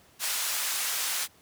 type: band-pass noise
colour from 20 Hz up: white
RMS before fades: -30 dBFS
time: 0.19-1.28 s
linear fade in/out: 50 ms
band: 900 to 13000 Hz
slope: 12 dB/octave
effects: pink hiss -59 dBFS RMS until 1.41 s + high-pass 80 Hz 12 dB/octave